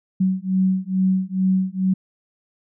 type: beating tone pair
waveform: sine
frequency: 186.9 / 189.2 Hz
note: F#3 / F#3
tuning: +18 / +39 cents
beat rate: 2.3 Hz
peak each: -20 dBFS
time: 0.2-1.94 s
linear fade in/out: 10 ms
effects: none